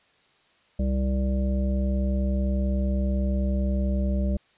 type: harmonic tone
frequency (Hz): 65.41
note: C2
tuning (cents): 0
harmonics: 1 / 3 / 5 / 7 / 9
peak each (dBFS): -23 / -27 / -39 / -44 / -35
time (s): 0.79-4.37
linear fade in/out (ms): 5
effects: white hiss -62 dBFS RMS until 4.57 s + resampled to 8000 Hz